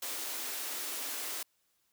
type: high-pass noise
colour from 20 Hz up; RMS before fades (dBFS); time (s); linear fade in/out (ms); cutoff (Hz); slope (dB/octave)
white; -38; 0.02-1.43; 5; 250; 96
effects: white hiss -75 dBFS RMS until 1.92 s